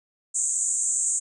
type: band-pass noise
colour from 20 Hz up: white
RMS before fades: -25 dBFS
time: 0.34-1.2 s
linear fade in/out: 20 ms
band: 6700 to 8500 Hz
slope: 96 dB/octave
effects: none